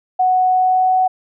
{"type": "tone with pitch glide", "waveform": "sine", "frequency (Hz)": [740, 745.6], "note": ["F#5", "F#5"], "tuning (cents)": [0, 13], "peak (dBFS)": -11, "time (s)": [0.19, 1.08], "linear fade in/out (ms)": 10, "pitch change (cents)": 13, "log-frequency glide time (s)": [0.49, 0.96], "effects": []}